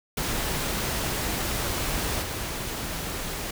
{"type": "noise with level steps", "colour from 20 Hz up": "pink", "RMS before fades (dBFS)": [-28, -32], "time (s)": [0.17, 3.51], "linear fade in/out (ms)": 5, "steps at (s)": 2.21, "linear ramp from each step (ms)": 20, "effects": []}